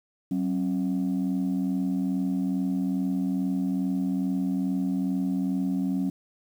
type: tone pair together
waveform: sine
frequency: 188.03 / 270.4 Hz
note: F#3 / C#4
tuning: +28 / -43 cents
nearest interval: tritone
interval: 629 cents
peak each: -25 dBFS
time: 0.31-6.1 s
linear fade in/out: 5 ms
effects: tanh soft clip ceiling -20 dBFS + 9-bit